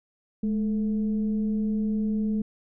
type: tone with frequency modulation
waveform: sine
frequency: 212.2 Hz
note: G#3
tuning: 38 cents sharp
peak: -23 dBFS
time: 0.43-2.42 s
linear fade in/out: 5 ms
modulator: 232 Hz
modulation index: 0.33
effects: none